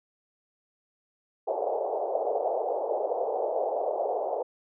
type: band-pass noise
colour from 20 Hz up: pink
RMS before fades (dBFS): -29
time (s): 1.47-4.43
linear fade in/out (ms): 10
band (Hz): 440 to 780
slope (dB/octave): 48
effects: none